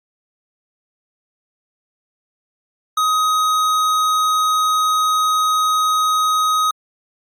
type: tone with tanh clipping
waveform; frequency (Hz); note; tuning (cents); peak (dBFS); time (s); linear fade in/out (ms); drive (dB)
sine; 1258; D#6; +19; -16; 2.97-6.71; 5; 17
effects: Opus 48 kbps